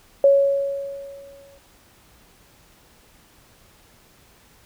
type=tone with exponential decay; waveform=sine; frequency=556 Hz; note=C#5; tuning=5 cents sharp; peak=-9 dBFS; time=0.24-1.58 s; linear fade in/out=2 ms; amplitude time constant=290 ms; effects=pink hiss -54 dBFS RMS until 4.65 s